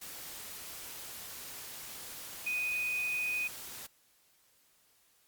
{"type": "tone in noise", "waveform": "sine", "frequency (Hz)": 2489, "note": "D#7", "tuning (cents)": 0, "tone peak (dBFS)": -31, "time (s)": [2.46, 3.48], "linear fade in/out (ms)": 10, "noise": "white", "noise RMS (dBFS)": -45, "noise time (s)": [0.01, 3.87], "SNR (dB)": 11, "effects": ["white hiss -68 dBFS RMS until 5.27 s", "Opus 48 kbps"]}